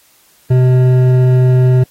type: tone with hard clipping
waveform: sine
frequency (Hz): 127.3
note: C3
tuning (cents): -47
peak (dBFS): -8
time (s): 0.5-1.84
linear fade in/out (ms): 10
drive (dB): 9
effects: white hiss -50 dBFS RMS until 1.9 s + AAC 48 kbps